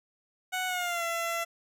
15% pulse tone with pitch glide, 740 to 674.7 Hz, F#5 to E5, 0 to +40 cents, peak -23 dBFS, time 0.52-1.45 s, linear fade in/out 20 ms, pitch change -160 cents, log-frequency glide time 0.67-1.04 s, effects none

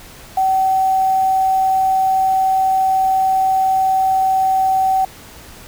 sine tone with quantisation, 763 Hz, G5, 47 cents flat, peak -12 dBFS, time 0.37-5.05 s, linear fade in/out 5 ms, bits 6, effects pink hiss -39 dBFS RMS until 5.67 s

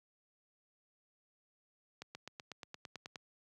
accelerating click train, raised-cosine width 0.2 ms, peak -28 dBFS, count 11, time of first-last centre 2.02-3.158 s, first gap 130 ms, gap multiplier 0.97, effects high-pass 100 Hz 12 dB/octave

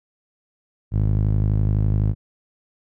sawtooth tone with band-pass filter, 51.91 Hz, G#1, in tune, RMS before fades -19 dBFS, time 0.91-2.15 s, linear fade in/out 50 ms, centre 110 Hz, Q 1.6, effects none

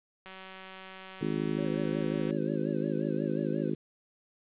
click train, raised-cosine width 0.3 ms, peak -30 dBFS, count 388, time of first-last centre 0.26-2.308 s, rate 189 Hz
harmonic tone, 52.7 Hz, G#1, 26 cents sharp, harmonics 3 / 4 / 5 / 6 / 7 / 8, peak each -35 / -35 / -35 / -35 / -35 / -40 dBFS, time 1.21-3.75 s, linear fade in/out 5 ms
triangle tone with vibrato, 534 Hz, C5, 35 cents sharp, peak -37 dBFS, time 1.58-3.7 s, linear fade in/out 5 ms, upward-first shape sine, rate 5.6 Hz, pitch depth 110 cents each way
effects resampled to 8000 Hz + 10-bit

